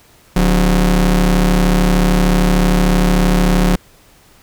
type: ring-modulated tone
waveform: 40% pulse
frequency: 110 Hz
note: A2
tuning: in tune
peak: -6 dBFS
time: 0.36-3.76 s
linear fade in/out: 5 ms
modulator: 71.6 Hz
effects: pink hiss -48 dBFS RMS until 4.42 s